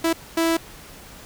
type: tone bursts at uneven times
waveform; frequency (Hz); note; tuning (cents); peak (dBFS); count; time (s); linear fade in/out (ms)
sawtooth; 329.6; E4; 0; -14; 2; 0.04-0.13 / 0.37-0.57; 5
effects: pink hiss -43 dBFS RMS until 1.25 s